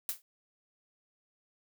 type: noise with exponential decay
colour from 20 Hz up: blue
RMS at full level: -30 dBFS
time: 0.09-0.22 s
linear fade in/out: 1 ms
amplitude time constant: 27 ms
effects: none